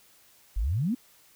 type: exponential sweep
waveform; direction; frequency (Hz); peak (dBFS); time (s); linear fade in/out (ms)
sine; up; 41.47 to 268.2; -24; 0.56-0.95; 10
effects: white hiss -59 dBFS RMS until 1.35 s